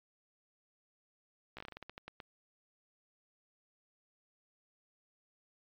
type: slowing click train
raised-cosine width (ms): 0.3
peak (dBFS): -29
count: 13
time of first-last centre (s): 1.57-2.202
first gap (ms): 15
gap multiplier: 1.21
effects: low-pass 5000 Hz 12 dB/octave + MP3 96 kbps